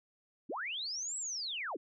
sine linear two-way sweep, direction up then down, 174.61 to 7900 to 211.9 Hz, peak -36 dBFS, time 0.49-1.77 s, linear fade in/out 10 ms, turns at 1.17 s, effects none

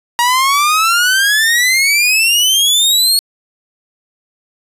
sawtooth exponential sweep, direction up, 945 to 4370 Hz, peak -6 dBFS, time 0.19-3.19 s, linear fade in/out 0 ms, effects resampled to 32000 Hz

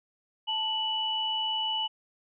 sine tone pair together, 880 / 2958 Hz, A5 / F#7, 0 / -1 cents, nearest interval octave + major sixth, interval 2099 cents, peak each -33 / -28 dBFS, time 0.47-1.88 s, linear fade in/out 20 ms, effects none

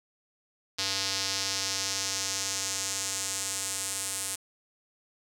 square tone with band-pass filter sweep, 97 Hz, G2, 18 cents flat, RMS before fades -32 dBFS, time 0.78-4.36 s, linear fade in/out 10 ms, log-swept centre 4800 to 8900 Hz, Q 2.2, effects none

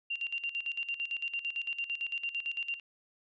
sine tone with tremolo, 2774 Hz, F7, 12 cents flat, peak -29 dBFS, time 0.1-2.8 s, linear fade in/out 10 ms, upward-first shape square, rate 8.9 Hz, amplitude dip 80%, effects tanh soft clip ceiling -29 dBFS + resampled to 16000 Hz

